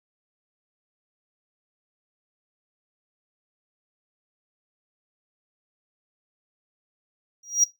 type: tone with exponential growth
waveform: triangle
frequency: 5730 Hz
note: F8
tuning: 44 cents sharp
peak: -10 dBFS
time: 7.43-7.64 s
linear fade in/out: 5 ms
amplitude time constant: 45 ms
effects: noise-tail reverb RT60 0.2 s tail -20 dB re dry